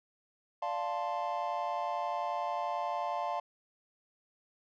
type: chord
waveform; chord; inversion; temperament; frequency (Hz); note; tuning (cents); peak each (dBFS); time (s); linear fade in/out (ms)
triangle; D minor seventh; none; equal; 587.3 / 698.5 / 880 / 1046.5; D5 / F5 / A5 / C6; 0 / 0 / 0 / 0; -38 / -34 / -35 / -37; 0.62-3.4; 5
effects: resampled to 16000 Hz